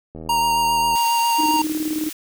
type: click train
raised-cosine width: 2 ms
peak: -22 dBFS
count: 65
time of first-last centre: 0.15-0.951 s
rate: 79.9 Hz
type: tone with vibrato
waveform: square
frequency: 932.3 Hz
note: A#5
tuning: in tune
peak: -17 dBFS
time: 0.29-1.62 s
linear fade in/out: 5 ms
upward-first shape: sine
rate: 7.4 Hz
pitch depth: 13 cents each way
type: high-pass noise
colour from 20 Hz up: white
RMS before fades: -33 dBFS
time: 0.95-2.13 s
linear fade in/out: 5 ms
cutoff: 1600 Hz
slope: 12 dB/octave
type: tone with tremolo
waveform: sine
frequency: 309.9 Hz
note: D#4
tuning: 7 cents flat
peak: -19 dBFS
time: 1.38-2.1 s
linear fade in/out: 20 ms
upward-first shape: square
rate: 19 Hz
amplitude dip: 55%
effects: none